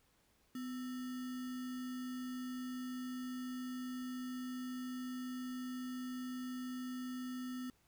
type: tone with sample-and-hold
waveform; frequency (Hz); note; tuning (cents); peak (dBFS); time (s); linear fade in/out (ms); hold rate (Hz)
sine; 252.2; B3; +36; -40; 0.55-7.7; 2; 1575
effects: pink hiss -73 dBFS RMS until 7.87 s